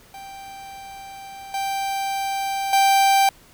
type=tone with level steps; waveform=45% pulse; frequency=784 Hz; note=G5; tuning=in tune; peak=-36 / -23 / -14 dBFS; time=0.14-3.29 s; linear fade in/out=2 ms; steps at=1.54 / 2.73 s; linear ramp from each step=2 ms; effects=pink hiss -51 dBFS RMS until 3.53 s